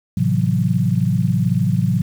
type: chord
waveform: sine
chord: F# half-diminished seventh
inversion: first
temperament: just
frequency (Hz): 111 / 133.2 / 166.5 / 185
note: A2 / C3 / E3 / F#3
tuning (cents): +16 / +31 / +18 / 0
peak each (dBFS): -20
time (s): 0.17-2.02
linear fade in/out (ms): 5
effects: 7-bit